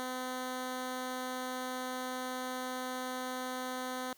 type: tone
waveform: 10% pulse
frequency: 254.9 Hz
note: C4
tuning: 45 cents flat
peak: -28 dBFS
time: 0-4.13 s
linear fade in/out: 0 ms
effects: white hiss -63 dBFS RMS until 4.17 s